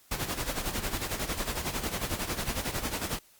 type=noise with tremolo; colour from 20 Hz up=pink; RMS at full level=-30 dBFS; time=0.11-3.19 s; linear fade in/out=5 ms; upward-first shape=sine; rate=11 Hz; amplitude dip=70%; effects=white hiss -60 dBFS RMS until 3.39 s + Opus 48 kbps